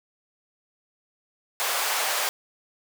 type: high-pass noise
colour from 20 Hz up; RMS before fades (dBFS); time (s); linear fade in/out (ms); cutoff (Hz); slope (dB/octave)
pink; -26; 1.6-2.29; 0; 590; 24
effects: none